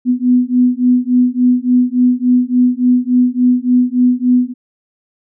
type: beating tone pair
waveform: sine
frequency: 246.9 / 250.4 Hz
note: B3 / B3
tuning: 0 / +24 cents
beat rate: 3.5 Hz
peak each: -12 dBFS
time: 0.05-4.54 s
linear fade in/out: 50 ms
effects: none